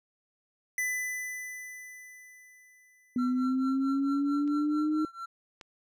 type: tone with exponential decay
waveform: square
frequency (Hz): 2000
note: B6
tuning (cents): +21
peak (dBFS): -28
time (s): 0.78-3.45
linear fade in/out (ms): 2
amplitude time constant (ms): 580
type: linear sweep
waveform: sine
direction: up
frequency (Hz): 246.9 to 311.1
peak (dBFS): -25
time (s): 3.16-5.05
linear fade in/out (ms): 2
type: tone with tremolo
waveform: triangle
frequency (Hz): 1355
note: E6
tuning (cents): +47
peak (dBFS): -33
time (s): 3.18-5.26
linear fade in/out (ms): 10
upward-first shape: triangle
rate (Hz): 4.5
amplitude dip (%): 95
type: clicks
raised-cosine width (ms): 0.2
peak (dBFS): -37 / -28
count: 2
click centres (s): 4.477 / 5.612
effects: none